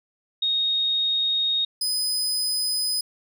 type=tone pair in turn; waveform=sine / sawtooth; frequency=3729 / 5012 Hz; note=A#7 / D#8; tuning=0 / +12 cents; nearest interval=perfect fourth; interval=512 cents; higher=second; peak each=-20 dBFS; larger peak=neither; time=0.42-1.65 / 1.81-3.01 s; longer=first; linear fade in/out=5 ms; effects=none